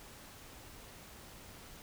silence, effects pink hiss -53 dBFS RMS until 1.82 s

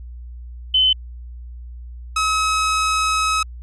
sine / sawtooth tone pair in turn, 3045 / 1280.3 Hz, F#7 / D#6, +49 / +49 cents, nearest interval octave + minor third, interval 1500 cents, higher first, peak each -12 / -13 dBFS, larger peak first, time 0.74-0.93 / 2.16-3.43 s, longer second, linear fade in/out 5 ms, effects added 60 Hz sine -32 dBFS peak until 3.62 s + resampled to 24000 Hz

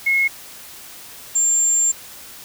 sine tone pair in turn, 2170 / 7337 Hz, C#7 / A#8, -37 / -28 cents, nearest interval octave + major sixth, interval 2109 cents, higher second, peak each -14 dBFS, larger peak neither, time 0.06-0.28 / 1.35-1.92 s, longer second, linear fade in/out 10 ms, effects white hiss -39 dBFS RMS until 2.44 s

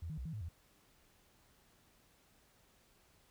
sine tone with pitch steps, 83.2 / 156.3 / 63.5 / 161.4 / 107 / 83.3 Hz, E2 / D#3 / B1 / E3 / A2 / E2, +17 / +8 / +49 / -36 / -48 / +19 cents, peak -40 dBFS, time 0.02-0.488 s, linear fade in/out 5 ms, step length 78 ms, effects pink hiss -69 dBFS RMS until 3.3 s

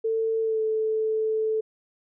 sine tone with pitch glide, 447.1 to 437.9 Hz, A4 to A4, +28 to -8 cents, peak -22 dBFS, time 0.04-1.61 s, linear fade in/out 10 ms, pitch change -36 cents, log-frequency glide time 0.42-0.61 s, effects none

